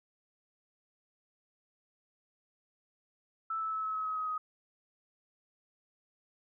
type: tone with pitch steps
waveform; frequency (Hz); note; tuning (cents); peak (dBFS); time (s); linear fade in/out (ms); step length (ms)
sine; 1318.5 / 1309.4 / 1300.3 / 1291.4 / 1282.4 / 1273.6 / 1264.8 / 1256.1; E6 / E6 / E6 / E6 / E6 / D#6 / D#6 / D#6; 0 / -12 / -24 / -36 / -48 / +40 / +28 / +16; -32; 3.5-4.38; 5; 110
effects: none